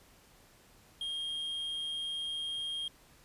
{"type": "tone", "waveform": "triangle", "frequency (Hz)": 3229, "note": "G#7", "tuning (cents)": -49, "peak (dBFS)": -33, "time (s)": [1.01, 2.88], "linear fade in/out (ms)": 2, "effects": ["pink hiss -61 dBFS RMS until 3.24 s", "resampled to 32000 Hz"]}